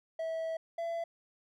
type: tone pair in turn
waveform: triangle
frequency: 650 / 671.8 Hz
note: E5 / E5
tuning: -24 / +33 cents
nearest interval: minor second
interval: 57 cents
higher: second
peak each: -31 / -31 dBFS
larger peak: neither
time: 0.19-0.57 / 0.78-1.04 s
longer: first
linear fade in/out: 5 ms
effects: none